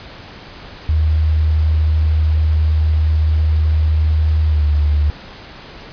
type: tone with pitch glide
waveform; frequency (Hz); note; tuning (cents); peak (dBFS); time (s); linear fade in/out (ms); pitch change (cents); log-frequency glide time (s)
sine; 77.78 to 74.1; D#2 to D2; 0 to +16; -11; 0.89-5.1; 0; -84; 4.48-4.63
effects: pink hiss -36 dBFS RMS until 5.92 s + resampled to 11025 Hz